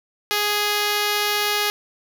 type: tone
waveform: 5% pulse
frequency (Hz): 415.3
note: G#4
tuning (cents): 0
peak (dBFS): -8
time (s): 0.31-1.7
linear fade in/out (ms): 0
effects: none